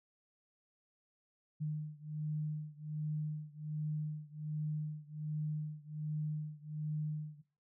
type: beating tone pair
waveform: sine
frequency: 151.8 / 153.1 Hz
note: D#3 / D#3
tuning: -42 / -28 cents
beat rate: 1.3 Hz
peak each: -39 / -40 dBFS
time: 1.6-7.42 s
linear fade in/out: 20 ms
effects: noise-tail reverb RT60 0.4 s tail -17 dB re dry